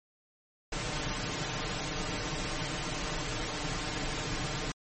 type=noise with comb filter; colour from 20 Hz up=pink; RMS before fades=-34 dBFS; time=0.72-4.72 s; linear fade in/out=5 ms; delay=6.6 ms; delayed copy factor=+0.75; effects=low-pass 9000 Hz 12 dB/octave + MP3 32 kbps